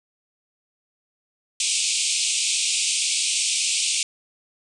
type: band-pass noise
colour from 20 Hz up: white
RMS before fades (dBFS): -23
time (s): 1.6-4.03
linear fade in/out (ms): 2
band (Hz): 2300 to 9200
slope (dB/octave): 96
effects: none